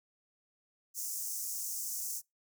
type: high-pass noise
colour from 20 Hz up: pink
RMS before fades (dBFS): -38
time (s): 0.94-2.22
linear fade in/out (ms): 50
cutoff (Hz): 5800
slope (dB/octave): 48
effects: noise-tail reverb RT60 0.2 s tail -26 dB re dry